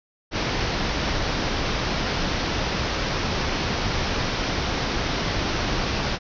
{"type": "low-pass noise", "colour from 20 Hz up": "pink", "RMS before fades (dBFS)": -25, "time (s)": [0.31, 6.19], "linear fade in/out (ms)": 50, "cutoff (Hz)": 5900, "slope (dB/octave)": 96, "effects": []}